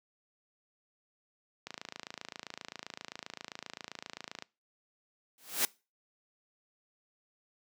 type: click train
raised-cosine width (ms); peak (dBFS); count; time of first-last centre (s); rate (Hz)
0.2; -23; 77; 1.67-4.424; 27.6
type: noise with exponential growth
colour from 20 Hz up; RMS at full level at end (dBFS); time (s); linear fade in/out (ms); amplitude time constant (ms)
white; -25; 5.38-5.65; 1; 57
effects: noise-tail reverb RT60 0.3 s tail -23 dB re dry + high-pass 150 Hz 12 dB/octave